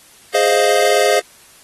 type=chord; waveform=square; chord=F minor seventh; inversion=first; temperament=equal; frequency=415.3 / 523.3 / 622.3 / 698.5 Hz; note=Ab4 / C5 / Eb5 / F5; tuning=0 / 0 / 0 / 0 cents; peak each=-18 dBFS; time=0.34-1.2 s; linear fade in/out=10 ms; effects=white hiss -46 dBFS RMS until 1.63 s + AAC 32 kbps